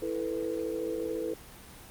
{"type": "chord", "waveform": "sine", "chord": "E suspended fourth", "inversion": "none", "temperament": "equal", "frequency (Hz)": [329.6, 440, 493.9], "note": ["E4", "A4", "B4"], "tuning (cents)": [0, 0, 0], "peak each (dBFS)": -34, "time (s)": [0.02, 1.34], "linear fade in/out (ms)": 5, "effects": ["pink hiss -49 dBFS RMS until 1.9 s", "Opus 24 kbps"]}